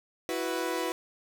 sawtooth chord, E suspended second, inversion none, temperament equal, 329.6 / 370 / 493.9 Hz, E4 / F#4 / B4, 0 / 0 / 0 cents, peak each -30 dBFS, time 0.29-0.92 s, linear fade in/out 0 ms, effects none

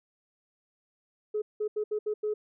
sine tone bursts at uneven times, 423.9 Hz, G#4, 35 cents sharp, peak -26 dBFS, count 6, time 1.34-1.42 / 1.6-1.68 / 1.76-1.84 / 1.91-1.99 / 2.06-2.14 / 2.23-2.34 s, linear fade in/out 10 ms, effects tanh soft clip ceiling -22 dBFS

